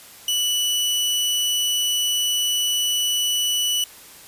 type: tone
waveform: sawtooth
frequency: 2960 Hz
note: F#7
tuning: in tune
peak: -16 dBFS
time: 0.28-3.84 s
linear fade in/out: 2 ms
effects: white hiss -44 dBFS RMS until 4.27 s + resampled to 32000 Hz